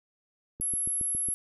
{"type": "click train", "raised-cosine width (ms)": 3, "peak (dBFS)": -28, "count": 6, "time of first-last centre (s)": [0.6, 1.287], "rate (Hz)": 7.28}
{"type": "tone", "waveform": "sine", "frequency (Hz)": 11175, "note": "F9", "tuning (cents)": 0, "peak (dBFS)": -27, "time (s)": [0.61, 1.34], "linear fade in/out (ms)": 0}
{"effects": []}